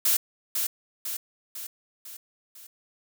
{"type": "noise with echo", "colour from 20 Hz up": "blue", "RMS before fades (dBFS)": -22, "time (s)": [0.05, 0.17], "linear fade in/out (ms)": 5, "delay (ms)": 500, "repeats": 5, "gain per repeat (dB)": -5, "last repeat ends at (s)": 2.67, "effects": []}